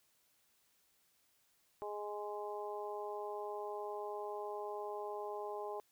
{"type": "harmonic tone", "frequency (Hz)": 207.7, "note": "G#3", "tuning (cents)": 0, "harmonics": [2, 3, 4, 5], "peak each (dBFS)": [-43, -47, -45, -49], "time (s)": [1.82, 5.8], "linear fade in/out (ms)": 0, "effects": ["white hiss -74 dBFS RMS until 5.91 s"]}